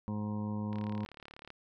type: harmonic tone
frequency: 105.2 Hz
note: G#2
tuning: 23 cents sharp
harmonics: 1 / 2 / 3 / 4 / 5 / 7 / 8 / 9 / 10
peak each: -38 / -35 / -49 / -51 / -49 / -57 / -58 / -48 / -54 dBFS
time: 0.08-1.05 s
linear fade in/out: 0 ms
type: click train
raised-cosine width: 0.3 ms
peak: -32 dBFS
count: 29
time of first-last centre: 0.73-1.503 s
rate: 36.2 Hz
effects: none